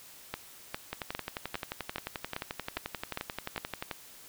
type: two click trains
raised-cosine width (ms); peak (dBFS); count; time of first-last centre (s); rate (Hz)
0.3; -18 / -17; 35 / 9; 0.93-3.912 / 0.34-3.579; 11.4 / 2.47
effects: white hiss -52 dBFS RMS until 4.28 s